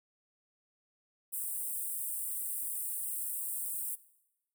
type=high-pass noise; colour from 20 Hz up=pink; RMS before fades=-37 dBFS; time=1.32-3.96 s; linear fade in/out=20 ms; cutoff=8200 Hz; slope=96 dB/octave; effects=noise-tail reverb RT60 0.9 s tail -19 dB re dry